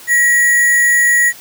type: tone with sample-and-hold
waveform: sine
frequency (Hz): 1914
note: A#6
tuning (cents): +45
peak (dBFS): -8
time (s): 0.07-1.33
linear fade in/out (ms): 50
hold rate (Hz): 8820
effects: white hiss -37 dBFS RMS until 1.4 s + high-pass 80 Hz 12 dB/octave